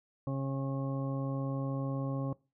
harmonic tone, 135.9 Hz, C#3, 34 cents flat, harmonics 1 / 2 / 3 / 4 / 5 / 6 / 8, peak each -33 / -37 / -50 / -40 / -54 / -50 / -47 dBFS, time 0.27-2.33 s, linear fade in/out 2 ms, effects noise-tail reverb RT60 0.3 s tail -22 dB re dry

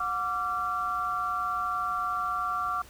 sine tone cluster, 728 / 1166 / 1370 Hz, F#5 / D6 / F6, -28 / -13 / -34 cents, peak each -36 / -29 / -32 dBFS, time 0-2.82 s, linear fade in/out 5 ms, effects added 60 Hz sine -53 dBFS peak until 2.89 s + pink hiss -52 dBFS RMS until 2.89 s

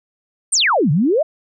sine exponential two-way sweep, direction down then up, 9620 to 133.7 to 676 Hz, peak -12 dBFS, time 0.52-1.23 s, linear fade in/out 10 ms, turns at 0.91 s, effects none

